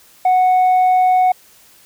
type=tone; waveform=sine; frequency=738 Hz; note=F#5; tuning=5 cents flat; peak=-7 dBFS; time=0.25-1.32 s; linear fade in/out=5 ms; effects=tanh soft clip ceiling -9 dBFS + white hiss -48 dBFS RMS until 1.85 s